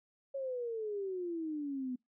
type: exponential sweep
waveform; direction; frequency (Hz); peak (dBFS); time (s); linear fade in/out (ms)
sine; down; 554.4 to 246.9; -35; 0.34-1.96; 10
effects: noise-tail reverb RT60 0.2 s tail -26 dB re dry